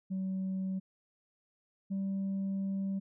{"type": "tone pair in turn", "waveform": "sine", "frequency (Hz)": [189.5, 194.49], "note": ["F#3", "G3"], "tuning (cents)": [42, -13], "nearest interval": "unison", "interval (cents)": 45, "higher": "second", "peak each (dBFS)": [-30, -29], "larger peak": "second", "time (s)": [[0.1, 0.8], [1.9, 3]], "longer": "second", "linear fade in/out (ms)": 20, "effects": ["tanh soft clip ceiling -30 dBFS"]}